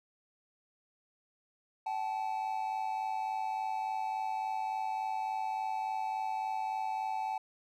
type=tone pair together; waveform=triangle; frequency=764.5 / 868 Hz; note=G5 / A5; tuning=-44 / -24 cents; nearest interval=major second; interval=220 cents; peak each=-34 / -33 dBFS; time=1.86-7.38 s; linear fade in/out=5 ms; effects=none